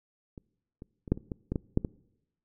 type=clicks; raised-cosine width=3 ms; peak=-30 / -30 / -28 / -10 / -28 / -21 / -17 / -16 / -10 / -18 dBFS; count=10; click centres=0.378 / 0.821 / 1.078 / 1.12 / 1.175 / 1.318 / 1.52 / 1.558 / 1.774 / 1.848 s; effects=noise-tail reverb RT60 0.9 s tail -24 dB re dry